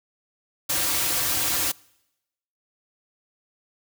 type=noise with comb filter; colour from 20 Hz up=white; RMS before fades=-24 dBFS; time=0.69-1.72 s; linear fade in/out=10 ms; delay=4.7 ms; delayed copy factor=-1; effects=noise-tail reverb RT60 0.9 s tail -25 dB re dry